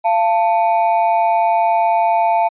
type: ring-modulated tone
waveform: triangle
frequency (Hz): 786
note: G5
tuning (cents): +4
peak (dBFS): -7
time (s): 0.04-2.49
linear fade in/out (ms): 20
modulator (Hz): 99
effects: resampled to 8000 Hz